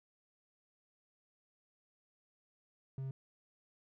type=tone; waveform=triangle; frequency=133.7 Hz; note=C3; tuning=38 cents sharp; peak=-36 dBFS; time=2.98-3.11 s; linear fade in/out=2 ms; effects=none